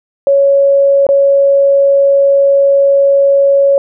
sine tone with dropouts, 556 Hz, C#5, 5 cents sharp, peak -5 dBFS, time 0.27-3.78 s, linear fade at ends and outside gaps 1 ms, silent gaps 1.067-1.089 s, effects none

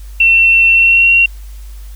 sine tone with pitch glide, 2703 to 2744 Hz, E7 to F7, +43 to -31 cents, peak -5 dBFS, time 0.2-1.26 s, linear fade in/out 5 ms, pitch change +26 cents, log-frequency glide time 0.72-1.13 s, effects added 50 Hz sine -27 dBFS peak until 1.95 s + white hiss -45 dBFS RMS until 1.95 s

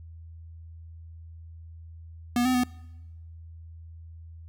square tone with pitch steps, 242.3 / 255 / 248.4 Hz, B3 / C4 / B3, -33 / -44 / +10 cents, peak -22 dBFS, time 2.36-2.636 s, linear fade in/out 2 ms, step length 92 ms, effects noise-tail reverb RT60 1.0 s tail -23 dB re dry + added 82 Hz sine -42 dBFS peak until 4.48 s

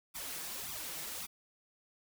white noise with flanger, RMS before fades -42 dBFS, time 0.14-1.27 s, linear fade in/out 20 ms, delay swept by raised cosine 0.83 to 6.43 ms, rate 1.8 Hz, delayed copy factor +0.95, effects none

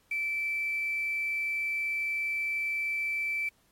sine tone with quantisation, 2325 Hz, D7, 18 cents flat, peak -28 dBFS, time 0.11-3.49 s, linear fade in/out 5 ms, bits 8, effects pink hiss -67 dBFS RMS until 3.71 s + MP3 64 kbps

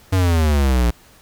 square exponential sweep, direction down, 96.4 to 57.3 Hz, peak -14 dBFS, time 0.12-0.91 s, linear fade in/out 10 ms, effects pink hiss -49 dBFS RMS until 1.21 s

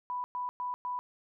sine tone bursts, 989 Hz, B5, 2 cents sharp, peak -32 dBFS, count 4, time 0.1-0.99 s, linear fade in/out 0 ms, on 140 ms, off 110 ms, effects none

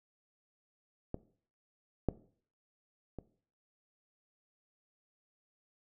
clicks, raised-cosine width 2 ms, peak -23 / -15 / -28 dBFS, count 3, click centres 1.144 / 2.087 / 3.187 s, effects noise-tail reverb RT60 0.5 s tail -18 dB re dry

